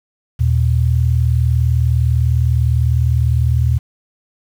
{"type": "tone pair together", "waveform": "sine", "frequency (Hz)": [79.1, 119.03], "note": ["D#2", "A#2"], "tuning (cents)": [29, 37], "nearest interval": "perfect fifth", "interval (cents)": 708, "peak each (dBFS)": -14, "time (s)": [0.39, 3.79], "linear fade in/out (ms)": 20, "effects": ["7-bit"]}